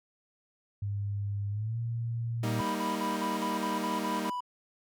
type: tone with pitch glide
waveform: sine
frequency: 101.3 to 116.36 Hz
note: G#2 to A#2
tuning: -43 to -3 cents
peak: -30 dBFS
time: 0.82-2.61 s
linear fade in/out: 5 ms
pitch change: +240 cents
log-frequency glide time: 1.5-1.78 s
type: chord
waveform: sawtooth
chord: Eb major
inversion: first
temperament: equal with one note detuned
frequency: 196 / 233.1 / 314 Hz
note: G3 / Bb3 / Eb4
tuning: 0 / 0 / +16 cents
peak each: -32 dBFS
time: 2.43-4.3 s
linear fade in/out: 5 ms
type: tone bursts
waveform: triangle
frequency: 987.8 Hz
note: B5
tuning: in tune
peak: -30 dBFS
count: 9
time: 2.59-4.406 s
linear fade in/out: 5 ms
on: 160 ms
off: 47 ms
effects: none